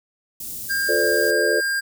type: band-stop noise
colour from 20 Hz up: white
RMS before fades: -32 dBFS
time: 0.4-1.31 s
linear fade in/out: 5 ms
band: 280 to 7300 Hz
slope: 12 dB/octave
type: tone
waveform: square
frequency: 1605 Hz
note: G6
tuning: 40 cents sharp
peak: -21 dBFS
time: 0.69-1.81 s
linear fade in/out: 20 ms
type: chord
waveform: sine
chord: D minor seventh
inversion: first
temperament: equal with one note detuned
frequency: 349.2 / 440 / 515.2 / 587.3 Hz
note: F4 / A4 / C5 / D5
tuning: 0 / 0 / -27 / 0 cents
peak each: -25 / -22 / -25 / -24 dBFS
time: 0.88-1.61 s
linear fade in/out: 20 ms
effects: none